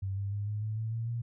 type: tone with pitch steps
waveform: sine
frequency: 96.8 / 99.52 / 102.32 / 105.2 / 108.15 / 111.19 / 114.32 / 117.53 Hz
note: G2 / G2 / G#2 / G#2 / A2 / A2 / A#2 / A#2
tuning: -21 / +27 / -25 / +23 / -29 / +19 / -33 / +15 cents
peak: -31 dBFS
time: 0.02-1.22 s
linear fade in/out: 10 ms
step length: 150 ms
effects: none